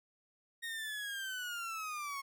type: linear sweep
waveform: 30% pulse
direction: down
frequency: 1867 to 1087 Hz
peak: -36 dBFS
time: 0.62-2.22 s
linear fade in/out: 20 ms
effects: none